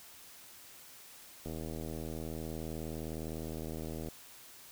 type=click train; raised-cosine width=2 ms; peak=-28 dBFS; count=210; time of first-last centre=1.46-4.086 s; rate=79.6 Hz; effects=white hiss -54 dBFS RMS until 4.71 s